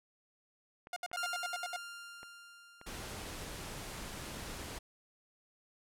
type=clicks; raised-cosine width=0.5 ms; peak=-35 dBFS; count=4; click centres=0.871 / 1.115 / 2.231 / 2.814 s
type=tone bursts; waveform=sawtooth; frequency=713 Hz; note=F5; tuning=36 cents sharp; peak=-33 dBFS; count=9; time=0.93-1.763 s; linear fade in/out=2 ms; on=33 ms; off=67 ms
type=tone with exponential decay; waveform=sawtooth; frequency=1396.9 Hz; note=F6; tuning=in tune; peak=-31 dBFS; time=1.17-3.98 s; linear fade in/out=2 ms; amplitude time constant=610 ms
type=noise; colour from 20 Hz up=pink; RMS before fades=-44 dBFS; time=2.86-4.79 s; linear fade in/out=10 ms
effects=low-pass 12000 Hz 12 dB/octave